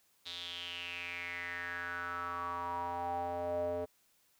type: tone with band-pass filter sweep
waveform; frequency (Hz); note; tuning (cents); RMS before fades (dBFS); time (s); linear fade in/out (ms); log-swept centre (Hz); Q
square; 87.31; F2; 0; -39; 0.25-3.86; 20; 3800 to 530; 6.6
effects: white hiss -71 dBFS RMS until 4.39 s